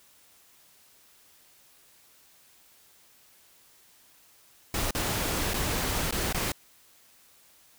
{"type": "noise with dropouts", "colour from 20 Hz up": "pink", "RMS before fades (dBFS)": -29, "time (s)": [4.74, 6.52], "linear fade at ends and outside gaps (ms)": 2, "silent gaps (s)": [[4.909, 4.949], [5.536, 5.541], [6.11, 6.124], [6.327, 6.345]], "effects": ["white hiss -59 dBFS RMS until 7.78 s"]}